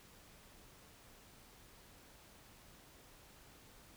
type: silence
effects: pink hiss -61 dBFS RMS until 3.96 s